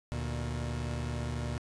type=tone pair together; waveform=30% pulse; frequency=74.77 / 118.9 Hz; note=D2 / A#2; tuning=+32 / +35 cents; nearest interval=minor sixth; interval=803 cents; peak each=-33 / -33 dBFS; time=0.12-1.58 s; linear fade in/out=0 ms; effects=resampled to 22050 Hz